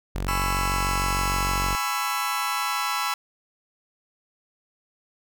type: tone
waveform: sawtooth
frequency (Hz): 46.57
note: F#1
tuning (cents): +12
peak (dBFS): -22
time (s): 0.15-1.75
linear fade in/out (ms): 0
type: chord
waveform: sawtooth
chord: C# minor seventh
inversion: second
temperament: just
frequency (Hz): 831.5 / 997.9 / 1108.7 / 1330.5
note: G#5 / B5 / C#6 / E6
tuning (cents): +2 / +18 / 0 / +16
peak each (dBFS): -28 / -26 / -28 / -24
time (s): 0.28-3.14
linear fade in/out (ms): 2
effects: none